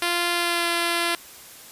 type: tone with pitch glide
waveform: 5% pulse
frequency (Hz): 347 to 341.8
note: F4 to F4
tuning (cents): -11 to -37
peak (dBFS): -10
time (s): 0.02-1.15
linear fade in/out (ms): 2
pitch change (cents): -26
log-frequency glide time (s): 0.33-0.68
effects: white hiss -44 dBFS RMS until 1.71 s + resampled to 32000 Hz